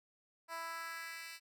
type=tone with high-pass filter sweep; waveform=10% pulse; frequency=330.6 Hz; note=E4; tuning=5 cents sharp; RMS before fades=-45 dBFS; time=0.48-1.4 s; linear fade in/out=50 ms; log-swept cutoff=810 to 2900 Hz; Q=1.7; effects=none